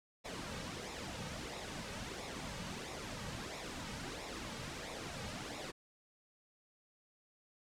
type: noise with flanger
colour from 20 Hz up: pink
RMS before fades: -44 dBFS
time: 0.24-5.72 s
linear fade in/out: 20 ms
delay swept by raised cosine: 0.64 to 2.94 ms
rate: 1.5 Hz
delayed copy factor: -0.6
effects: low-pass 7000 Hz 12 dB/octave